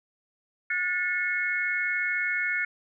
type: tone cluster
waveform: sine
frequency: 1449 / 1768 / 2183 Hz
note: F#6 / A6 / C#7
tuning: -37 / +8 / -27 cents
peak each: -30 / -30 / -28 dBFS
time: 0.7-2.65 s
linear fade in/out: 5 ms
effects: none